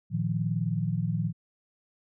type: chord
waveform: sine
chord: Bb suspended fourth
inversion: none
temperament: equal with one note detuned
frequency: 114.67 / 155.56 / 174.61 Hz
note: Bb2 / Eb3 / F3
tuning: -28 / 0 / 0 cents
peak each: -30 dBFS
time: 0.1-1.33 s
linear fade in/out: 50 ms
effects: none